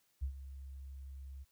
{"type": "tone with ADSR envelope", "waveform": "sine", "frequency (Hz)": 67.6, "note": "C#2", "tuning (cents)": -43, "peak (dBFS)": -32, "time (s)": [0.21, 1.45], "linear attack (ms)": 22, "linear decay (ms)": 89, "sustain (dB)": -13, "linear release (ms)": 29, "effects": ["white hiss -75 dBFS RMS until 1.51 s"]}